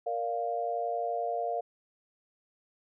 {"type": "chord", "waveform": "sine", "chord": "Bb major", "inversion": "none", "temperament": "equal", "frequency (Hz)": [466.2, 587.3, 698.5], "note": ["Bb4", "D5", "F5"], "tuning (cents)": [0, 0, 0], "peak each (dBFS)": [-35, -37, -31], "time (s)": [0.06, 1.61], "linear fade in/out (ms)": 10, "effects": []}